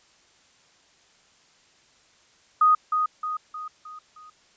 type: tone with echo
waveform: sine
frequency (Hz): 1244.5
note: D#6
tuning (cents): 0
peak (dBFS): -14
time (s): 2.61-2.75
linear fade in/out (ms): 5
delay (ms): 310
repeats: 5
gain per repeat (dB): -6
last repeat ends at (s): 4.3
effects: white hiss -59 dBFS RMS until 4.56 s + resampled to 16000 Hz